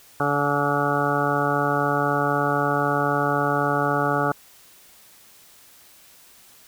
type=harmonic tone with a mistuned harmonic; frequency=143.9 Hz; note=D3; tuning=35 cents flat; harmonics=1 / 2 / 3 / 4 / 5 / 6 / 8 / 9 / 10; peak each=-28 / -28 / -28 / -28 / -28 / -28 / -28 / -28 / -28 dBFS; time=0.2-4.32 s; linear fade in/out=2 ms; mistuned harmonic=6; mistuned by=-19 cents; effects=white hiss -51 dBFS RMS until 6.67 s